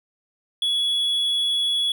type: tone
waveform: triangle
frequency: 3377 Hz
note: G#7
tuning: 28 cents sharp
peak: -18 dBFS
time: 0.62-1.92 s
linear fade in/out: 2 ms
effects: none